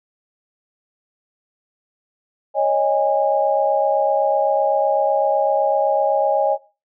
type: chord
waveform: sine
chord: C# suspended second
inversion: none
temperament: equal with one note detuned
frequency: 554.4 / 622.3 / 819.2 Hz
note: C#5 / D#5 / G#5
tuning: 0 / 0 / -24 cents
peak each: -19 dBFS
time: 2.54-6.58 s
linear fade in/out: 50 ms
effects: noise-tail reverb RT60 0.3 s tail -18 dB re dry